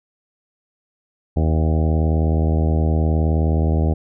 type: harmonic tone with a mistuned harmonic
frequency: 79.2 Hz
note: D#2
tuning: 31 cents sharp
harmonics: 1 / 2 / 3 / 4 / 5 / 6 / 7 / 8 / 9 / 10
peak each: -16 / -22 / -26 / -28 / -30 / -32 / -33 / -34 / -35 / -36 dBFS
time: 1.36-3.94 s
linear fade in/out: 10 ms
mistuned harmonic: 9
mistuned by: -26 cents
effects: none